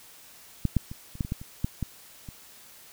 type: clicks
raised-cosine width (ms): 5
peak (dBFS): -11 / -9 / -25 / -30 / -14 / -22 / -16 / -28 / -13 / -16 / -27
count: 11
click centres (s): 0.653 / 0.767 / 0.915 / 1.154 / 1.208 / 1.249 / 1.321 / 1.415 / 1.645 / 1.827 / 2.288
effects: white hiss -51 dBFS RMS until 2.92 s